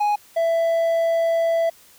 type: tone pair in turn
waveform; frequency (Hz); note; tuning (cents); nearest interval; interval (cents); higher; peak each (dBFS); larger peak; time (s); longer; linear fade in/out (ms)
triangle; 830.6 / 664; G#5 / E5; 0 / +12; major third; 388; first; -15; neither; 0-0.16 / 0.36-1.7; second; 10
effects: white hiss -51 dBFS RMS until 1.98 s